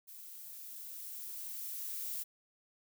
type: noise with level ramp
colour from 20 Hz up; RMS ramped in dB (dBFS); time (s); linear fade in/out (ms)
violet; -51 to -39; 0.07-2.24; 20
effects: none